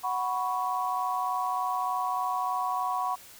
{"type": "chord", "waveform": "sine", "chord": "F# suspended fourth", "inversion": "none", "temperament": "just", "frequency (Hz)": [740, 986.7, 1110], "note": ["F#5", "B5", "C#6"], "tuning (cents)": [0, -2, 2], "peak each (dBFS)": -31, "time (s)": [0.03, 3.16], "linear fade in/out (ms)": 20, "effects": ["white hiss -50 dBFS RMS until 3.39 s"]}